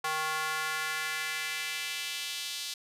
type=tone with high-pass filter sweep; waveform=square; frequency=156.4 Hz; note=D#3; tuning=9 cents sharp; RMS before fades=-34 dBFS; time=0.04-2.74 s; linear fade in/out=5 ms; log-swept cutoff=1000 to 3900 Hz; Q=1.7; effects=resampled to 32000 Hz